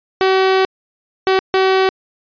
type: tone bursts at uneven times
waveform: sawtooth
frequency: 380 Hz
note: F#4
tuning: 46 cents sharp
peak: -7 dBFS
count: 3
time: 0.21-0.65 / 1.27-1.39 / 1.54-1.89 s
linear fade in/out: 0 ms
effects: resampled to 11025 Hz